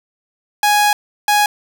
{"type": "tone bursts at uneven times", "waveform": "sawtooth", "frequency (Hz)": 830.6, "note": "G#5", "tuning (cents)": 0, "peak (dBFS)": -7, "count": 2, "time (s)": [[0.63, 0.93], [1.28, 1.46]], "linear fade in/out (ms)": 2, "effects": []}